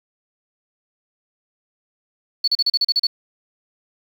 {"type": "tone bursts", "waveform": "sine", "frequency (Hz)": 4435, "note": "C#8", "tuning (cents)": 0, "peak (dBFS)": -14, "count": 9, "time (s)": [2.44, 3.07], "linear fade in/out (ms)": 5, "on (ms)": 38, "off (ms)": 36, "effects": ["7-bit"]}